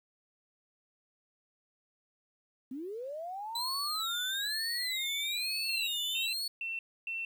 sine linear sweep, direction up, 244.4 to 3136 Hz, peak -37 dBFS, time 2.71-6.26 s, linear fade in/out 5 ms
40% pulse tone with vibrato, 3951 Hz, B7, in tune, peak -32 dBFS, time 3.55-6.48 s, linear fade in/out 5 ms, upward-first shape sine, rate 1.1 Hz, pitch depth 200 cents each way
sine tone bursts, 2696 Hz, E7, 38 cents sharp, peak -34 dBFS, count 4, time 5.69-7.25 s, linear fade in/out 2 ms, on 180 ms, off 280 ms
effects 11-bit

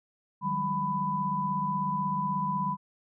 sine tone cluster, 153.5 / 183.2 / 199.5 / 996 Hz, D#3 / F#3 / G3 / B5, -23 / -17 / +31 / +14 cents, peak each -36 / -36 / -36 / -28 dBFS, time 0.41-2.77 s, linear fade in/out 50 ms, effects none

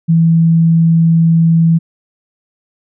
sine tone, 164.81 Hz, E3, in tune, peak -6 dBFS, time 0.08-1.79 s, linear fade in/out 20 ms, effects none

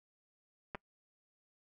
clicks, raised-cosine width 0.5 ms, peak -25 / -28 dBFS, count 2, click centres 0.748 / 0.753 s, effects noise-tail reverb RT60 0.1 s tail -25 dB re dry

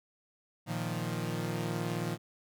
sawtooth chord, Bb suspended fourth, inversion none, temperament equal, 116.54 / 155.56 / 174.61 Hz, Bb2 / Eb3 / F3, 0 / 0 / 0 cents, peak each -33 dBFS, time 0.66-2.18 s, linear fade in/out 50 ms, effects none

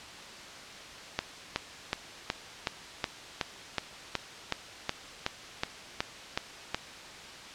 click train, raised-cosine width 0.2 ms, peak -10 dBFS, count 16, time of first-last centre 1.19-6.746 s, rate 2.7 Hz, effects white hiss -45 dBFS RMS until 7.54 s + low-pass 5000 Hz 12 dB/octave

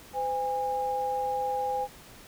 sine tone pair together, 509.9 / 815 Hz, C5 / G#5, -45 / -33 cents, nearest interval minor sixth, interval 812 cents, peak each -32 / -28 dBFS, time 0.13-1.88 s, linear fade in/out 50 ms, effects pink hiss -50 dBFS RMS until 2.27 s

